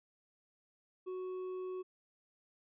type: tone with hard clipping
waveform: triangle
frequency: 370 Hz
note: F#4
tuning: in tune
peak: -40 dBFS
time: 1.06-1.83 s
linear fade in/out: 20 ms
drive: 8 dB
effects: resampled to 8000 Hz